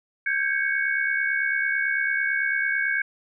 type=tone cluster; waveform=sine; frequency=1567 / 1636 / 2225 Hz; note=G6 / G#6 / C#7; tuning=-1 / -26 / +6 cents; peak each=-26 dBFS; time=0.26-3.02 s; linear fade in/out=5 ms; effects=none